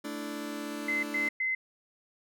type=chord; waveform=sawtooth; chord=A suspended fourth; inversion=none; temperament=just; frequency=220 / 293.3 / 330 Hz; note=A3 / D4 / E4; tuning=0 / -2 / +2 cents; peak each=-37 / -33 / -38 dBFS; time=0.04-1.29 s; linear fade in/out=10 ms
type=tone bursts; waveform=sine; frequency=2055 Hz; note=C7; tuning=32 cents flat; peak=-27 dBFS; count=3; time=0.88-1.55 s; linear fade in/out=5 ms; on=150 ms; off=110 ms
effects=none